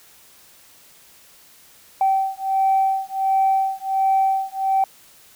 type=beating tone pair; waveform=sine; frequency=772 / 773.4 Hz; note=G5 / G5; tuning=-27 / -24 cents; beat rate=1.4 Hz; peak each=-19 dBFS; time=2.01-4.84 s; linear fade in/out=2 ms; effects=tanh soft clip ceiling -10 dBFS + white hiss -50 dBFS RMS until 5.35 s